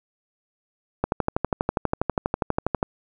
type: click train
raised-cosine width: 1 ms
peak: -7 dBFS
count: 23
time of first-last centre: 1.04-2.829 s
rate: 12.3 Hz
effects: none